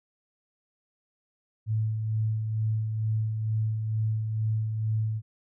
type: tone with tremolo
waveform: sine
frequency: 109.5 Hz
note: A2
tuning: 8 cents flat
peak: -23 dBFS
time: 1.66-5.22 s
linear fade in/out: 50 ms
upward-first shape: sine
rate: 2.2 Hz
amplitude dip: 40%
effects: none